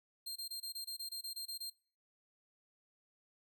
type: tone bursts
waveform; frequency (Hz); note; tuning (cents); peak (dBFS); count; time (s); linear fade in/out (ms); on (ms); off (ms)
sawtooth; 4187; C8; 0; -38; 12; 0.26-1.701; 10; 99; 23
effects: noise-tail reverb RT60 0.4 s tail -22 dB re dry